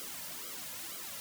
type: noise with flanger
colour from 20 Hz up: white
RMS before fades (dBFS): -43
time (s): 0-1.2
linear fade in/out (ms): 0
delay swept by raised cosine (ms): 1.1 to 2.7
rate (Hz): 2.1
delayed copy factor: -1
effects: none